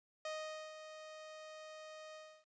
sawtooth tone with ADSR envelope, 622.3 Hz, D#5, in tune, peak -36 dBFS, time 0.25-2.45 s, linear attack 3 ms, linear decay 470 ms, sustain -10 dB, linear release 300 ms, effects resampled to 16000 Hz + 13-bit

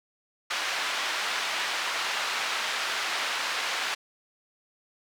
pink band-pass noise, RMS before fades -30 dBFS, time 0.5-3.95 s, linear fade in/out 10 ms, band 1100 to 4400 Hz, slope 12 dB/octave, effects none

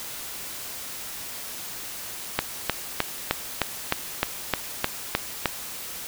click train, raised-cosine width 0.3 ms, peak -4 dBFS, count 11, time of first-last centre 2.39-5.457 s, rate 3.26 Hz, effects white hiss -36 dBFS RMS until 6.07 s

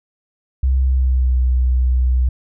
sine tone with pitch glide, 65.41 to 62.85 Hz, C2 to B1, 0 to +31 cents, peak -12 dBFS, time 0.63-2.29 s, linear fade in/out 5 ms, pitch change -69 cents, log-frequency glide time 0.83-1.38 s, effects none

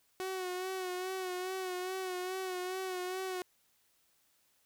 sawtooth tone with vibrato, 370 Hz, F#4, in tune, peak -32 dBFS, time 0.2-3.42 s, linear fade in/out 0 ms, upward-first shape sine, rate 2.4 Hz, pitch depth 41 cents each way, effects white hiss -72 dBFS RMS until 4.65 s

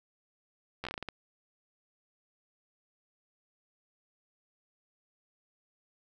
slowing click train, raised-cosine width 0.3 ms, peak -21 dBFS, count 9, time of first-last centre 0.84-1.087 s, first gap 12 ms, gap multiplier 1.26, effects none

